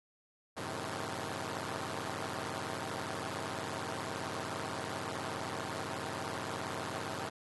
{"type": "chord", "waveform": "5% pulse", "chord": "F# diminished seventh", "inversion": "none", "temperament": "equal", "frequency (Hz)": [92.5, 110, 130.81, 155.56], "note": ["F#2", "A2", "C3", "Eb3"], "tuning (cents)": [0, 0, 0, 0], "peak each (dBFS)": -32, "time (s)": [0.56, 7.3], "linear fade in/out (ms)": 20, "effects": ["AAC 32 kbps"]}